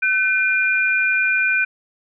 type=tone pair together; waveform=sine; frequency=1518 / 2410 Hz; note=F#6 / D7; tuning=+44 / +44 cents; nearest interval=minor sixth; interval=800 cents; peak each=-18 dBFS; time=0.02-1.65 s; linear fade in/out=10 ms; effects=none